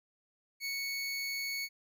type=tone; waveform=25% pulse; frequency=2217 Hz; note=C#7; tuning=in tune; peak=-31 dBFS; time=0.6-1.69 s; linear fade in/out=50 ms; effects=none